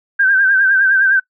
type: tone with vibrato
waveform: sine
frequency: 1568 Hz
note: G6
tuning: in tune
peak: -9 dBFS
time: 0.19-1.2 s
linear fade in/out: 10 ms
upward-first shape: sine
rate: 9.8 Hz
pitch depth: 59 cents each way
effects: noise-tail reverb RT60 0.1 s tail -22 dB re dry